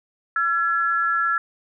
sine tone pair together, 1354.4 / 1692 Hz, E6 / G#6, +46 / +32 cents, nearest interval major third, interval 386 cents, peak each -20 / -23 dBFS, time 0.36-1.38 s, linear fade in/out 2 ms, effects none

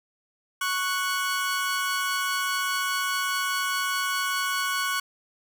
sawtooth tone pair together, 1108.7 / 1479.9 Hz, C#6 / F#6, 0 / 0 cents, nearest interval perfect fourth, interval 500 cents, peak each -24 dBFS, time 0.61-5 s, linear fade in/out 5 ms, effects none

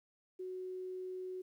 sine tone, 370 Hz, F#4, in tune, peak -40 dBFS, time 0.39-1.42 s, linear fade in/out 10 ms, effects 12-bit

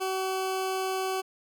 20% pulse tone, 378.6 Hz, F#4, 40 cents sharp, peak -23 dBFS, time 0-1.22 s, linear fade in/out 20 ms, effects none

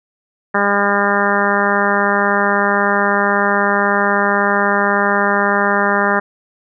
harmonic tone, 201.8 Hz, G#3, 49 cents flat, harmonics 1 / 2 / 3 / 4 / 5 / 6 / 7 / 8 / 9, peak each -21 / -21 / -21 / -21 / -21 / -21 / -21 / -21 / -21 dBFS, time 0.54-6.2 s, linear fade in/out 10 ms, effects none

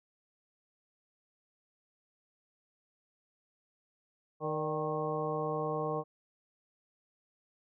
harmonic tone with a mistuned harmonic, 154.9 Hz, D#3, 7 cents flat, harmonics 1 / 2 / 3 / 4 / 5 / 6 / 7, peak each -39 / -42 / -35 / -39 / -40 / -47 / -39 dBFS, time 4.4-6.04 s, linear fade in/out 50 ms, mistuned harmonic 4, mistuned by -55 cents, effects none

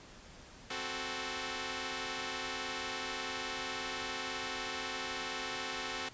5% pulse chord, F# diminished, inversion second, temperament equal, 261.6 / 370 / 440 Hz, C4 / F#4 / A4, 0 / 0 / 0 cents, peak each -30 dBFS, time 0.7-6.09 s, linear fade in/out 5 ms, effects pink hiss -54 dBFS RMS until 6.13 s + resampled to 16000 Hz

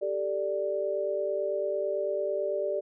sine chord, G suspended second, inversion none, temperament just, 392 / 441 / 588 Hz, G4 / A4 / D5, 0 / +4 / +2 cents, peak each -32 / -35 / -29 dBFS, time 0.01-2.81 s, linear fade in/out 20 ms, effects none

